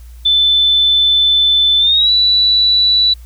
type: tone with pitch glide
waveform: sine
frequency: 3520 to 3951 Hz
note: A7 to B7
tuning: 0 to 0 cents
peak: -8 dBFS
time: 0.25-3.14 s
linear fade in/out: 10 ms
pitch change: +200 cents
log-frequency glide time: 1.79-2.11 s
effects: added 59 Hz sine -32 dBFS peak until 3.25 s + white hiss -50 dBFS RMS until 3.25 s